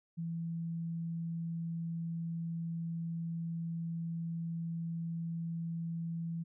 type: tone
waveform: sine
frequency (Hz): 166.5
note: E3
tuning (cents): +18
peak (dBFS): -35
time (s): 0.17-6.44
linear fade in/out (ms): 20
effects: none